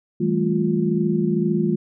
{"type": "tone cluster", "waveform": "sine", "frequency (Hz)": [163.9, 197.3, 219.4, 352], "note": ["E3", "G3", "A3", "F4"], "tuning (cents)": [-10, 11, -5, 14], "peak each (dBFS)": -23, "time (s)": [0.2, 1.76], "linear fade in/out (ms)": 10, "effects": []}